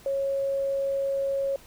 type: tone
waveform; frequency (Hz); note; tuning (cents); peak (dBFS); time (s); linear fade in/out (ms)
sine; 549; C#5; -17; -24; 0.06-1.56; 2
effects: pink hiss -52 dBFS RMS until 1.66 s